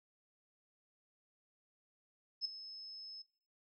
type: tone with ADSR envelope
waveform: sine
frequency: 5200 Hz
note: E8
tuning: 24 cents flat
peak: -32 dBFS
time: 2.41-3.22 s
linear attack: 42 ms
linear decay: 5 ms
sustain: -16 dB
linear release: 5 ms
effects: noise-tail reverb RT60 0.5 s tail -18 dB re dry